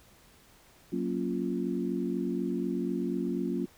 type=chord; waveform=sine; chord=Gb major seventh; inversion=none; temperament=equal; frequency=185 / 233.1 / 277.2 / 349.2 Hz; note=Gb3 / Bb3 / Db4 / F4; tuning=0 / 0 / 0 / 0 cents; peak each=-34 dBFS; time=0.92-3.66 s; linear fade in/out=10 ms; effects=pink hiss -59 dBFS RMS until 3.77 s